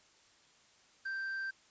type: tone with quantisation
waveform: triangle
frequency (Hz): 1568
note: G6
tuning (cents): 0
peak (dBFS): -34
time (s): 1.05-1.51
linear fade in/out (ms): 10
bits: 10
effects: white hiss -65 dBFS RMS until 1.7 s + resampled to 16000 Hz